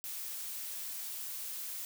blue noise, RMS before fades -41 dBFS, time 0.04-1.85 s, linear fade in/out 0 ms, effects none

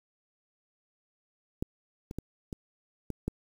clicks, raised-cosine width 3 ms, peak -17 / -26 / -21 / -24 / -21 / -17 dBFS, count 6, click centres 1.625 / 2.111 / 2.186 / 2.528 / 3.103 / 3.28 s, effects 8-bit

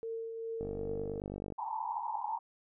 sine tone with tremolo, 453.8 Hz, A#4, 47 cents flat, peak -35 dBFS, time 0.03-1.2 s, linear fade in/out 0 ms, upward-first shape triangle, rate 2.5 Hz, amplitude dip 40%
click train, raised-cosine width 2 ms, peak -27 dBFS, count 46, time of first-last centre 0.61-1.523 s, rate 49.3 Hz
pink band-pass noise, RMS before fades -37 dBFS, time 1.58-2.39 s, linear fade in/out 10 ms, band 840 to 960 Hz, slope 96 dB/octave
effects none

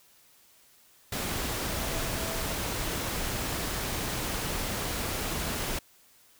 sine tone in noise, 656 Hz, E5, 9 cents flat, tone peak -42 dBFS, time 1.76-2.54 s, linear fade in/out 5 ms, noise pink, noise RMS -32 dBFS, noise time 1.12-5.79 s, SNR -13 dB, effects white hiss -60 dBFS RMS until 6.39 s

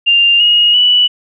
sine tone with pitch steps, 2794 / 2874 / 2957 Hz, F7 / F7 / F#7, 0 / +49 / -2 cents, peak -6 dBFS, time 0.06-1.08 s, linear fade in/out 20 ms, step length 340 ms, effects none

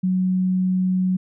sine tone, 185 Hz, F#3, in tune, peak -17 dBFS, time 0.03-1.17 s, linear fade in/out 10 ms, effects none

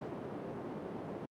white band-pass noise, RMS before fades -42 dBFS, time 0.01-1.26 s, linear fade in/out 10 ms, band 150 to 450 Hz, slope 12 dB/octave, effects high-pass 80 Hz 12 dB/octave + Opus 48 kbps

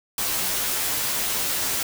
white noise with comb filter, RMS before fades -25 dBFS, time 0.18-1.83 s, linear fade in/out 2 ms, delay 12 ms, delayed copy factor -0.8, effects none

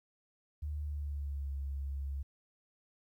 sine tone with pitch glide, 74.5 to 69.11 Hz, D2 to C#2, +25 to -5 cents, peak -35 dBFS, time 0.62-2.23 s, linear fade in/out 10 ms, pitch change -130 cents, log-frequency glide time 0.79-1.51 s, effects 12-bit

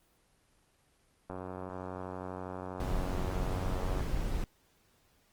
click train, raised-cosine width 1 ms, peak -26 dBFS, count 251, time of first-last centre 1.3-4.006 s, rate 92.4 Hz
brown noise, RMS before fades -33 dBFS, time 2.8-4.44 s, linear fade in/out 2 ms
effects pink hiss -69 dBFS RMS until 5.32 s + Opus 24 kbps

